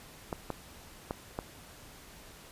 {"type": "clicks", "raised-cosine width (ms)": 1, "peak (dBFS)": -19, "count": 4, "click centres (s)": [0.328, 0.503, 1.109, 1.389], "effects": ["pink hiss -52 dBFS RMS until 2.51 s", "resampled to 32000 Hz"]}